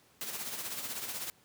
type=noise with tremolo; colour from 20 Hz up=white; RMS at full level=-37 dBFS; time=0.21-1.3 s; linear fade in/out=0 ms; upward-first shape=sine; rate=16 Hz; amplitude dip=50%; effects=pink hiss -64 dBFS RMS until 1.44 s + high-pass 100 Hz 12 dB/octave